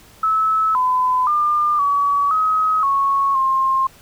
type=tone with pitch steps; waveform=sine; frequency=1300 / 1011 / 1201 / 1136 / 1270 / 1103 / 1062 Hz; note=E6 / B5 / D6 / C#6 / D#6 / C#6 / C6; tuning=-24 / +40 / +38 / +42 / +35 / -9 / +25 cents; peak=-14 dBFS; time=0.23-3.87 s; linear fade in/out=5 ms; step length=520 ms; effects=pink hiss -47 dBFS RMS until 4.01 s